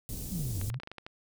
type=band-stop noise; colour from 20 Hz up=pink; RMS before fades=-38 dBFS; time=0.09-0.7 s; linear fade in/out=0 ms; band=270 to 7500 Hz; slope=12 dB/octave
type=exponential two-way sweep; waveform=sine; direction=down then up; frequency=200 to 88.5 to 138.6 Hz; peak=-32 dBFS; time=0.31-0.79 s; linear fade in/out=20 ms; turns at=0.6 s
type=clicks; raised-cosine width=0.3 ms; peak=-26 dBFS; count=9; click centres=0.614 / 0.701 / 0.743 / 0.8 / 0.834 / 0.874 / 0.916 / 0.983 / 1.065 s
effects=none